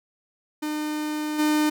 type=tone with level steps; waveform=45% pulse; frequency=303.2 Hz; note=D#4; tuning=45 cents flat; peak=-26 / -19 dBFS; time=0.62-1.7 s; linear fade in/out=10 ms; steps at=1.38 s; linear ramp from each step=20 ms; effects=none